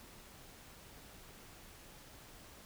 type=silence; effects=pink hiss -56 dBFS RMS until 2.65 s